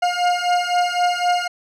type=beating tone pair; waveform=40% pulse; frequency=709 / 712.9 Hz; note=F5 / F5; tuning=+26 / +35 cents; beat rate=3.9 Hz; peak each=-19 dBFS; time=0.02-1.48 s; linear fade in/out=10 ms; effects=low-pass 6000 Hz 12 dB/octave